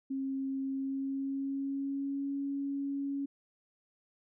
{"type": "tone with pitch glide", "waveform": "sine", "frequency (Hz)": [269.2, 278.7], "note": ["C4", "C#4"], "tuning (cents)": [49, 9], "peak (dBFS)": -32, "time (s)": [0.1, 3.26], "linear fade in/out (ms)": 10, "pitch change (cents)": 60, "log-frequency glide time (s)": [0.66, 2.34], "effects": []}